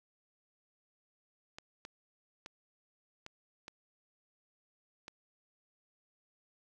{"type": "clicks", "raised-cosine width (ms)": 0.2, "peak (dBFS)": -28, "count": 6, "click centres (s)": [1.585, 1.851, 2.461, 3.264, 3.681, 5.081], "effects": []}